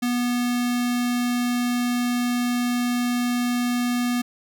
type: tone with notch filter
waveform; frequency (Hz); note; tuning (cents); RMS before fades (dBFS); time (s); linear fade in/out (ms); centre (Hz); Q
square; 244; B3; -21; -23; 0.02-4.22; 10; 530; 0.87
effects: none